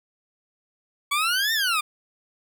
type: exponential two-way sweep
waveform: 20% pulse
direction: up then down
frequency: 1119 to 1842 to 1185 Hz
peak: -16 dBFS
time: 1.11-1.81 s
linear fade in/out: 10 ms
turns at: 1.53 s
effects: none